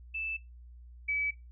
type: tone pair in turn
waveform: sine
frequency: 2637 / 2290 Hz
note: E7 / D7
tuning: 0 / -44 cents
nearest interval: major second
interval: 244 cents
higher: first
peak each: -33 / -28 dBFS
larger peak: second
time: 0.14-0.37 / 1.08-1.31 s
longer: neither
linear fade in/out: 10 ms
effects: noise-tail reverb RT60 0.2 s tail -18 dB re dry + added 60 Hz sine -48 dBFS peak until 1.51 s